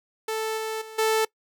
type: tone with level steps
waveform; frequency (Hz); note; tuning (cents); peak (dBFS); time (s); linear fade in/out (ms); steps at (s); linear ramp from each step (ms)
sawtooth; 440; A4; 0; -22 / -24 / -35 / -16; 0.28-1.25; 5; 0.57 / 0.81 / 0.98; 10
effects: noise-tail reverb RT60 0.1 s tail -23 dB re dry